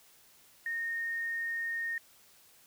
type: tone with quantisation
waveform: sine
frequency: 1844 Hz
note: A#6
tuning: 19 cents flat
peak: -32 dBFS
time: 0.66-1.98 s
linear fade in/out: 2 ms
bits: 10
effects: white hiss -61 dBFS RMS until 2.66 s